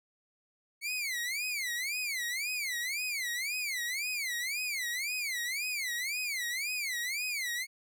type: tone with vibrato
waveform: sawtooth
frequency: 2179 Hz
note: C#7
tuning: 30 cents flat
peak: -29 dBFS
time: 0.81-7.67 s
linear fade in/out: 50 ms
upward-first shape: sine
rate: 1.9 Hz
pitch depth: 250 cents each way
effects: none